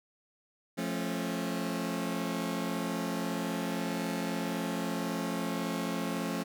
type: chord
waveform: sawtooth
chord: F augmented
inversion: none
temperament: just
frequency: 174.61 / 218.3 / 272.8 Hz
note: F3 / A3 / C#4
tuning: 0 / -13 / -28 cents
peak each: -32 dBFS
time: 0.77-6.44 s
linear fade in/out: 20 ms
effects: none